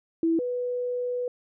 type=tone pair in turn; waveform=sine; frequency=329 / 492.9 Hz; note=E4 / B4; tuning=-3 / -3 cents; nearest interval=perfect fifth; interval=700 cents; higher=second; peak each=-20 / -26 dBFS; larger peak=first; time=0.23-0.39 / 0.39-1.28 s; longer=second; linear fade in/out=2 ms; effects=none